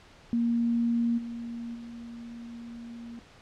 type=tone with level steps; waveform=sine; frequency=234.4 Hz; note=A#3; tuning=10 cents sharp; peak=-23 / -34 / -39 dBFS; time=0.33-3.19 s; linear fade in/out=0 ms; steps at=1.17 / 1.74 s; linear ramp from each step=20 ms; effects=pink hiss -54 dBFS RMS until 3.41 s + low-pass 5000 Hz 12 dB/octave